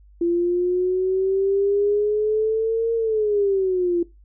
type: exponential two-way sweep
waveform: sine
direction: up then down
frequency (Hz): 340.5 to 460.9 to 340.5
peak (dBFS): -17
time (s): 0.21-4.03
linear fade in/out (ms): 5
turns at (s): 2.94
effects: noise-tail reverb RT60 0.2 s tail -18 dB re dry + added 50 Hz sine -47 dBFS peak until 4.24 s